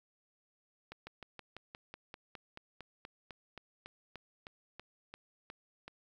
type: slowing click train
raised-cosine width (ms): 0.3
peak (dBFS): -30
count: 21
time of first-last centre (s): 0.92-5.88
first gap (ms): 150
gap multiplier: 1.05
effects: 11-bit